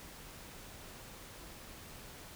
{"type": "silence", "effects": ["pink hiss -51 dBFS RMS until 2.35 s"]}